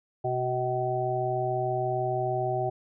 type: harmonic tone with a mistuned harmonic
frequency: 126.5 Hz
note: B2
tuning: 42 cents sharp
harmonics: 1 / 3 / 5 / 6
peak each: -32 / -31 / -31 / -30 dBFS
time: 0.24-2.7 s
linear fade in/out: 10 ms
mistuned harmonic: 3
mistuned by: -20 cents
effects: none